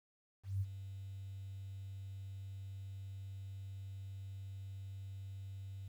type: tone with ADSR envelope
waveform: sine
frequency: 97.2 Hz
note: G2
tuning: 14 cents flat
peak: -32 dBFS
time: 0.43-5.88 s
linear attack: 180 ms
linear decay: 40 ms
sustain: -12 dB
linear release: 4 ms
effects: 11-bit